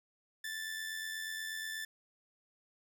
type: tone with amplitude modulation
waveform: sawtooth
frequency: 1760 Hz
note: A6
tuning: in tune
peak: -33 dBFS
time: 0.44-1.85 s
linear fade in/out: 5 ms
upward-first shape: sine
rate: 88.3 Hz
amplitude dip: 45%
effects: none